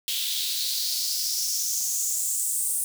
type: noise with high-pass filter sweep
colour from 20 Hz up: white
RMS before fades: -27 dBFS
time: 0.08-2.84 s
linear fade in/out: 0 ms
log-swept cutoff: 3300 to 9200 Hz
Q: 4.2
effects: none